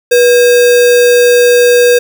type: tone with sample-and-hold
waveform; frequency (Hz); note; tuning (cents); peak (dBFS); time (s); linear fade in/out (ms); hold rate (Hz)
sine; 485.7; B4; -29; -3; 0.11-1.99; 10; 2100
effects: none